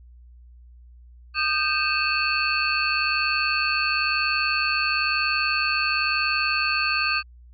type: tone cluster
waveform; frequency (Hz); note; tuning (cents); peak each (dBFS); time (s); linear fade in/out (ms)
sine; 1223 / 1561 / 2531 / 2672 / 4434; D#6 / G6 / D#7 / E7 / C#8; -30 / -8 / +29 / +23 / 0; -27; 1.34-7.23; 50
effects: added 60 Hz sine -45 dBFS peak until 7.53 s